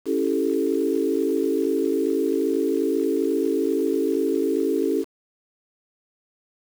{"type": "chord", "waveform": "sine", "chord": "A dominant seventh", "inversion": "first", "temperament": "equal", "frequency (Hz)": [277.2, 329.6, 392, 440], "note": ["C#4", "E4", "G4", "A4"], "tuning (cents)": [0, 0, 0, 0], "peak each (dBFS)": -25, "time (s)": [0.05, 5.05], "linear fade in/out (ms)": 50, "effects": ["7-bit"]}